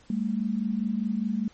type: tone pair together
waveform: sine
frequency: 200 / 224.9 Hz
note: G3 / A3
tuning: +35 / +38 cents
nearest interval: major second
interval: 203 cents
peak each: -28 / -27 dBFS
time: 0.1-1.48 s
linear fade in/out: 2 ms
effects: pink hiss -57 dBFS RMS until 1.53 s + MP3 32 kbps